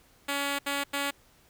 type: tone bursts at uneven times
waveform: 5% pulse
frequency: 281.9 Hz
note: C#4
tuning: 29 cents sharp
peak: -17 dBFS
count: 3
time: 0.28-0.59 / 0.66-0.84 / 0.93-1.11 s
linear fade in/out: 10 ms
effects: pink hiss -61 dBFS RMS until 1.49 s